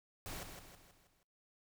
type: noise with echo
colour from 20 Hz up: pink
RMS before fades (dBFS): -45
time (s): 0.26-0.43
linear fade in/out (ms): 0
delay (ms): 160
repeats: 5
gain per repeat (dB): -6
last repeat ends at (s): 1.23
effects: noise-tail reverb RT60 0.4 s tail -24 dB re dry